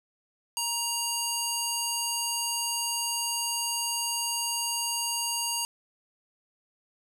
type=tone with band-pass filter; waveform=square; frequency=940 Hz; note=A#5; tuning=14 cents sharp; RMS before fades=-30 dBFS; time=0.57-5.65 s; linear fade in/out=0 ms; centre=8100 Hz; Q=0.98; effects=none